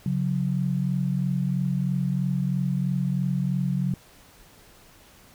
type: tone pair together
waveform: sine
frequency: 138.85 / 181.9 Hz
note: C#3 / F#3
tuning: +3 / -29 cents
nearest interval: perfect fourth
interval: 468 cents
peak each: -25 dBFS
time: 0.06-3.94 s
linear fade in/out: 2 ms
effects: pink hiss -53 dBFS RMS until 5.34 s